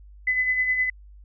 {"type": "tone with tremolo", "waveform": "sine", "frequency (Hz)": 2013, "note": "B6", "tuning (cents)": 33, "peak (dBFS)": -18, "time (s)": [0.27, 0.9], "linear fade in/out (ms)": 5, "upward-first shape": "sine", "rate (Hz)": 9.7, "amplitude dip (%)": 50, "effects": ["added 50 Hz sine -44 dBFS peak until 1.24 s"]}